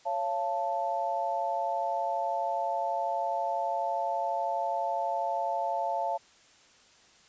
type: chord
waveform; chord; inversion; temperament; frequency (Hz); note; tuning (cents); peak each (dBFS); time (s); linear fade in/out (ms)
sine; Db augmented; none; equal with one note detuned; 554.4 / 686.5 / 880; Db5 / F5 / A5; 0 / -30 / 0; -35 / -31 / -31; 0.05-6.18; 20
effects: white hiss -59 dBFS RMS until 7.28 s + resampled to 16000 Hz